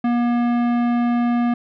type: tone with tanh clipping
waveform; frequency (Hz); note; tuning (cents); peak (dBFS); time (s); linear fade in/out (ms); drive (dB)
sine; 239.4; A#3; +46; -18; 0.04-1.54; 5; 16
effects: none